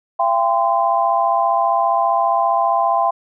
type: tone cluster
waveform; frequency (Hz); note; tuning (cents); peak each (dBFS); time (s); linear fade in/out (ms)
sine; 680 / 795 / 1032; F5 / G5 / C6; -46 / +24 / -24; -18; 0.19-3.11; 10
effects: none